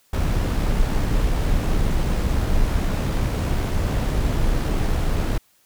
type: noise with amplitude modulation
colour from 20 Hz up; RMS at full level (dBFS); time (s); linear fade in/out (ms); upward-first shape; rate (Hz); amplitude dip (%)
brown; -19; 0.13-5.38; 5; sine; 67.5; 25
effects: white hiss -60 dBFS RMS until 5.65 s